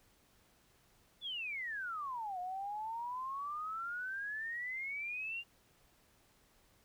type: exponential two-way sweep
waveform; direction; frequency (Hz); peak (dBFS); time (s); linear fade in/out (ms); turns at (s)
sine; down then up; 3520 to 712 to 2822; -38; 1.21-5.44; 50; 2.39
effects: pink hiss -69 dBFS RMS until 6.84 s